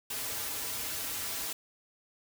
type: noise with comb filter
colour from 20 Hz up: white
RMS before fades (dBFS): -36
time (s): 0.1-1.53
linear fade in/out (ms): 5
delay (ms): 5.5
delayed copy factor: -0.9
effects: none